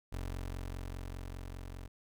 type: tone with level ramp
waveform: 25% pulse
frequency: 45 Hz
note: F#1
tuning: 47 cents flat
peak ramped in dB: -33 to -40 dBFS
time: 0.12-1.88 s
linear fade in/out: 10 ms
effects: none